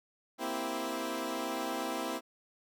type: chord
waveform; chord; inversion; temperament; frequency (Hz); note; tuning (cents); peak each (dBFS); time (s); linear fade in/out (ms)
15% pulse; C dominant seventh; third; equal; 233.1 / 261.6 / 329.6 / 392; Bb3 / C4 / E4 / G4; 0 / 0 / 0 / 0; -35 / -32 / -31 / -37; 0.38-2.21; 50
effects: none